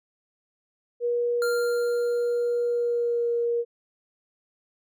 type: tone with pitch glide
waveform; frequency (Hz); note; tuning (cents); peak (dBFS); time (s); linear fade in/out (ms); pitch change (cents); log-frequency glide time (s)
sine; 479.3 to 471.9; A#4 to A#4; +48 to +21; -22; 1-3.65; 50; -27; 2.66-3.3
type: tone with exponential decay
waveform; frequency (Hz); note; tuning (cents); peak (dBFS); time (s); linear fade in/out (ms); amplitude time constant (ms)
square; 1396; F6; -1; -28; 1.42-3.45; 1; 440
effects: none